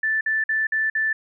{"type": "tone bursts", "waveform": "sine", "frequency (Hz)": 1760, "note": "A6", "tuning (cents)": 0, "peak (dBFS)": -19, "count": 5, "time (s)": [0.03, 1.13], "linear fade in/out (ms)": 5, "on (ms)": 180, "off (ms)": 50, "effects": []}